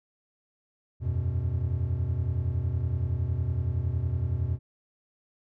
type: chord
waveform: triangle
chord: E suspended second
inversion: none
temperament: equal with one note detuned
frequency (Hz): 81.7 / 92.5 / 123.47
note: E2 / F#2 / B2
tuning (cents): -15 / 0 / 0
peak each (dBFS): -28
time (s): 1-4.59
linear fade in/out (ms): 50
effects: none